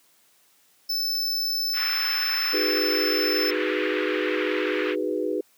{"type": "tone", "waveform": "square", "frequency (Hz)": 5274, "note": "E8", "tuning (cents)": 0, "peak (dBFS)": -24, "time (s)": [0.89, 3.51], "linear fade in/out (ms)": 10}
{"type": "clicks", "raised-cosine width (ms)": 0.2, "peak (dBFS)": -30, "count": 5, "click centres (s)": [1.153, 1.698, 2.086, 3.102, 4.087]}
{"type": "band-pass noise", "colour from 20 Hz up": "pink", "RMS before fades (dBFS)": -31, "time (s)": [1.73, 4.96], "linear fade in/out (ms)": 50, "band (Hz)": [1400, 2700], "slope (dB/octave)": 24}
{"type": "chord", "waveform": "sine", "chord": "G# minor seventh", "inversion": "second", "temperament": "equal", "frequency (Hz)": [311.1, 370, 415.3, 493.9], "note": ["D#4", "F#4", "G#4", "B4"], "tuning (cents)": [0, 0, 0, 0], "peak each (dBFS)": -29, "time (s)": [2.53, 5.41], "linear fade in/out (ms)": 5}
{"effects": ["white hiss -61 dBFS RMS until 5.57 s", "high-pass 150 Hz 12 dB/octave"]}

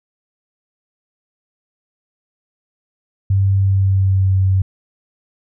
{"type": "tone with pitch glide", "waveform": "sine", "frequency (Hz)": [97.5, 95.11], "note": ["G2", "F#2"], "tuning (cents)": [-9, 48], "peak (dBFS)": -11, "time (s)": [3.3, 4.62], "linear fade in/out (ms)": 5, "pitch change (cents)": -43, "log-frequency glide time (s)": [3.56, 4.35], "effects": []}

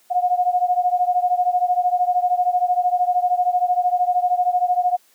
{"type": "beating tone pair", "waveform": "sine", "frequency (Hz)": [716, 729], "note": ["F5", "F#5"], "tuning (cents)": [43, -26], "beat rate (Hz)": 13, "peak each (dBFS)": [-18, -20], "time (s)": [0.1, 4.97], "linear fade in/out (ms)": 20, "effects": ["white hiss -57 dBFS RMS until 5.14 s", "high-pass 200 Hz 12 dB/octave"]}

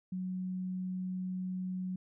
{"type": "tone", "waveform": "sine", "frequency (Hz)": 184.6, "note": "F#3", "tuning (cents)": -4, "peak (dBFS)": -34, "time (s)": [0.12, 1.96], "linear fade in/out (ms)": 5, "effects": []}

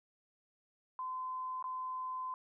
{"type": "tone with dropouts", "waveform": "sine", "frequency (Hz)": 1026, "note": "C6", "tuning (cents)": -34, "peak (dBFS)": -37, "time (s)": [0.99, 2.34], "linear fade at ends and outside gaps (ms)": 1, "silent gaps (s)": [1.626, 1.641], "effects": []}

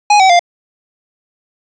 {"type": "tone with pitch steps", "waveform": "square", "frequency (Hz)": [830.6, 761.7, 698.4], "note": ["G#5", "G5", "F5"], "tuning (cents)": [0, -50, 0], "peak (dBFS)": -6, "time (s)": [0.1, 0.394], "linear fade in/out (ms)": 5, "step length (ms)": 98, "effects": ["resampled to 16000 Hz", "7-bit"]}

